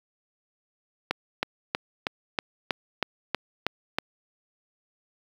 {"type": "click train", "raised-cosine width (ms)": 0.3, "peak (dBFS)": -8, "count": 10, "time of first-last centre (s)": [1.11, 3.985], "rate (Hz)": 3.13, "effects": ["high-pass 150 Hz 12 dB/octave", "7-bit"]}